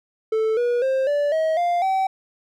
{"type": "tone with pitch steps", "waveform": "triangle", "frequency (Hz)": [440, 482.6, 529.3, 580.6, 636.8, 698.5, 766.1], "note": ["A4", "B4", "C5", "D5", "D#5", "F5", "G5"], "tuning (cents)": [0, -40, 20, -20, 40, 0, -40], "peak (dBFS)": -16, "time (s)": [0.32, 2.07], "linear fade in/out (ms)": 5, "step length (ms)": 250, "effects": []}